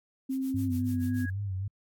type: noise with tremolo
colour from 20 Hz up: blue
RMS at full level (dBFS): -48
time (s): 0.29-1.31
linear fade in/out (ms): 50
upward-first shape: sine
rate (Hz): 6.9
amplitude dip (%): 95
type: tone with pitch glide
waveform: sine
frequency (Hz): 265 to 251.9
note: C4 to B3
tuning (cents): +22 to +34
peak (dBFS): -28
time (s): 0.29-1.26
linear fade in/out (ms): 10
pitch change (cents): -88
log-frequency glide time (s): 0.66-0.72
type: tone with vibrato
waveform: sine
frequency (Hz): 97.6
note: G2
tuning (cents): -7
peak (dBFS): -30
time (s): 0.54-1.68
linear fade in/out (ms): 5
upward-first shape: sine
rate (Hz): 3.7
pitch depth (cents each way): 80
type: tone with exponential growth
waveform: sine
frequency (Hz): 1655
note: G#6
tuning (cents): -6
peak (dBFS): -35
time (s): 0.79-1.3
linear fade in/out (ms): 5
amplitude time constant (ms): 110
effects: AAC 64 kbps